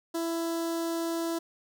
sawtooth tone with notch filter, 332.6 Hz, E4, 16 cents sharp, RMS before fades -31 dBFS, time 0.14-1.39 s, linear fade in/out 10 ms, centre 2300 Hz, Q 1, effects none

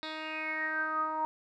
10% pulse tone with low-pass filter sweep, 313.1 Hz, D#4, 11 cents sharp, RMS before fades -34 dBFS, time 0.03-1.25 s, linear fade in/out 0 ms, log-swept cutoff 3700 to 950 Hz, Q 9.8, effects none

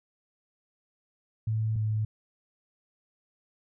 sine tone pair in turn, 110 / 108.17 Hz, A2 / A2, 0 / -29 cents, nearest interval unison, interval 29 cents, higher first, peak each -25 dBFS, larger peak neither, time 1.47-1.76 / 1.76-2.05 s, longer neither, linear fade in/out 5 ms, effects none

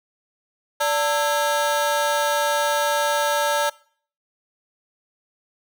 30% pulse ring-modulated tone, 740 Hz, F#5, in tune, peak -13 dBFS, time 0.8-3.7 s, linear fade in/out 10 ms, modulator 159 Hz, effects noise-tail reverb RT60 0.5 s tail -22 dB re dry

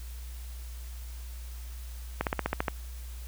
slowing click train, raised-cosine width 0.5 ms, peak -12 dBFS, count 8, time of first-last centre 2.21-2.682 s, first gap 58 ms, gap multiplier 1.05, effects added 60 Hz sine -38 dBFS peak until 3.27 s + white hiss -52 dBFS RMS until 3.27 s

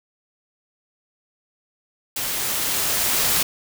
white noise with level ramp, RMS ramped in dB -26 to -19 dBFS, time 2.16-3.43 s, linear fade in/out 5 ms, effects none

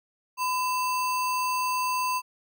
sine tone with sample-and-hold, 1009 Hz, B5, 37 cents sharp, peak -24 dBFS, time 0.37-2.22 s, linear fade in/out 50 ms, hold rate 3675 Hz, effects none

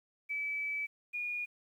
sine tone pair in turn, 2300 / 2440 Hz, D7 / D#7, -37 / -34 cents, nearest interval minor second, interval 103 cents, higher second, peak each -33 / -34 dBFS, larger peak first, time 0.29-0.87 / 1.13-1.46 s, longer first, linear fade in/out 20 ms, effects 11-bit

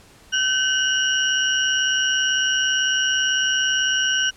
sine tone cluster, 1532 / 2876 / 3014 / 5680 Hz, G6 / F#7 / F#7 / F8, -40 / -50 / +31 / +28 cents, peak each -21 / -22 / -27 / -27 dBFS, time 0.32-4.31 s, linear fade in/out 20 ms, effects pink hiss -50 dBFS RMS until 4.36 s + low-pass 11000 Hz 12 dB/octave

